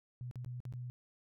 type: tone with dropouts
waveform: sine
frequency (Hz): 123.47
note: B2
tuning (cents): 0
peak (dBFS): -40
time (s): 0.21-0.9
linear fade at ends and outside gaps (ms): 0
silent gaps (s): 0.312-0.357 / 0.447-0.461 / 0.603-0.653 / 0.725-0.737
effects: none